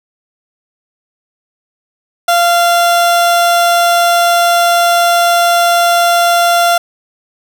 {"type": "tone", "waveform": "30% pulse", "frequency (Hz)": 691, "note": "F5", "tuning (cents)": -19, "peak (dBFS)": -5, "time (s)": [2.28, 6.78], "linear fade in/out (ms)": 5, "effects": []}